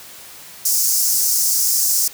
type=high-pass noise; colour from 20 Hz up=pink; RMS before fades=-17 dBFS; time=0.65-2.08 s; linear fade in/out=5 ms; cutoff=5200 Hz; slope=48 dB/octave; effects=white hiss -39 dBFS RMS until 2.13 s + high-pass 60 Hz 12 dB/octave

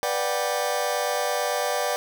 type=chord; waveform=sawtooth; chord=G major seventh; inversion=first; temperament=just; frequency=490 / 588 / 735 / 784 Hz; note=B4 / D5 / F#5 / G5; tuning=-14 / +2 / -12 / 0 cents; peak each=-25 / -23 / -26 / -26 dBFS; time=0.03-1.96 s; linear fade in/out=0 ms; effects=none

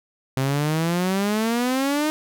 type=exponential sweep; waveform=sawtooth; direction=up; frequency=130.5 to 311.1 Hz; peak=-16 dBFS; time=0.37-2.1 s; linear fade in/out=0 ms; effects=none

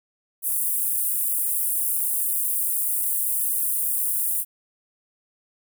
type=high-pass noise; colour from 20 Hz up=pink; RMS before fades=-24 dBFS; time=0.42-4.45 s; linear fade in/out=50 ms; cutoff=9200 Hz; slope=48 dB/octave; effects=none

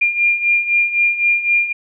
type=beating tone pair; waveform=sine; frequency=2400 / 2403.9 Hz; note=D7 / D7; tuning=+37 / +40 cents; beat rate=3.9 Hz; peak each=-19 / -14 dBFS; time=0.01-1.73 s; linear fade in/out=10 ms; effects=none

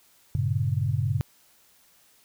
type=chord; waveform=sine; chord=G diminished; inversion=none; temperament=equal with one note detuned; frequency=98 / 116.54 / 140.04 Hz; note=G2 / Bb2 / Db3; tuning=0 / 0 / +18 cents; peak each=-27 dBFS; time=0.35-1.21 s; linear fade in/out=0 ms; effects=white hiss -60 dBFS RMS until 2.24 s

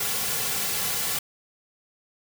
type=noise with comb filter; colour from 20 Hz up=white; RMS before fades=-27 dBFS; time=0-1.19 s; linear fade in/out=5 ms; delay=3.2 ms; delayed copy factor=-0.75; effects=none

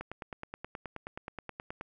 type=click train; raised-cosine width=0.5 ms; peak=-24 dBFS; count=18; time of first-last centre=0.01-1.811 s; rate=9.44 Hz; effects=none

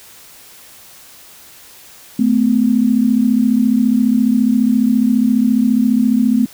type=tone pair together; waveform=sine; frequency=218.4 / 253 Hz; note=A3 / B3; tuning=-13 / +42 cents; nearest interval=minor third; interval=255 cents; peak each=-13 dBFS; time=2.19-6.46 s; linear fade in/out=5 ms; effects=white hiss -41 dBFS RMS until 6.53 s

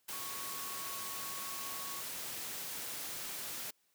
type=tone in noise; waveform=sine; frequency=1108.7 Hz; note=C#6; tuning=in tune; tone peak=-47 dBFS; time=0.12-2.01 s; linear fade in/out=10 ms; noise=white; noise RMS=-42 dBFS; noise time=0.08-3.71 s; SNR=-8 dB; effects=white hiss -75 dBFS RMS until 3.94 s + high-pass 100 Hz 12 dB/octave

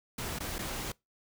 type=noise with dropouts; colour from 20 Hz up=pink; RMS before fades=-37 dBFS; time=0.18-0.92 s; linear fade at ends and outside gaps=5 ms; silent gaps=0.388-0.403 / 0.584-0.589 s; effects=noise-tail reverb RT60 0.2 s tail -24 dB re dry

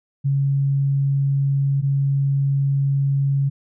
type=tone pair in turn; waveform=sine; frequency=138.6 / 138.6 Hz; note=C#3 / C#3; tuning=0 / 0 cents; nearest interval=unison; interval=0 cents; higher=neither; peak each=-16 dBFS; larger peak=neither; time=0.24-1.82 / 1.82-3.5 s; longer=second; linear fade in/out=20 ms; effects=none

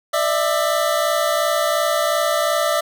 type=tone pair together; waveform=25% pulse; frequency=596.5 / 659.3 Hz; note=D5 / E5; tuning=+27 / 0 cents; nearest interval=major second; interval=173 cents; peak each=-16 dBFS; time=0.13-2.81 s; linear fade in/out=10 ms; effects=none

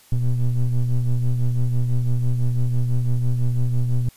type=ring-modulated tone; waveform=triangle; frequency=62.6 Hz; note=B1; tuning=24 cents sharp; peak=-11 dBFS; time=0.12-4.09 s; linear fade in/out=5 ms; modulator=59.6 Hz; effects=white hiss -52 dBFS RMS until 4.16 s + resampled to 32000 Hz

